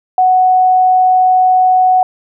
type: tone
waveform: sine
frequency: 741 Hz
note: F#5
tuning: 2 cents sharp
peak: -6 dBFS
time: 0.18-2.03 s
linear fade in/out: 2 ms
effects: none

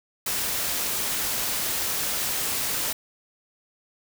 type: noise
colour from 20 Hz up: white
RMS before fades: -27 dBFS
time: 0.26-2.93 s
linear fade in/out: 5 ms
effects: none

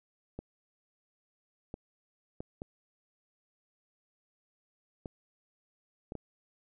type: clicks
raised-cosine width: 2 ms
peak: -26 dBFS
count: 7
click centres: 0.39 / 1.741 / 2.405 / 2.619 / 5.058 / 6.121 / 6.153 s
effects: none

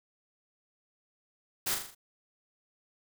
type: noise with echo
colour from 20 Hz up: white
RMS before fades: -31 dBFS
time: 1.66-1.75 s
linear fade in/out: 10 ms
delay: 40 ms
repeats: 5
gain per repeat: -5 dB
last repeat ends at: 1.95 s
effects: none

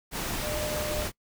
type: tone in noise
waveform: sine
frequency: 603 Hz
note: D5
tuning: 46 cents sharp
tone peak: -32 dBFS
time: 0.4-1.07 s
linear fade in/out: 50 ms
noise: pink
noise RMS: -32 dBFS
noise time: 0.11-1.12 s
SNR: -3 dB
effects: noise-tail reverb RT60 0.1 s tail -22 dB re dry

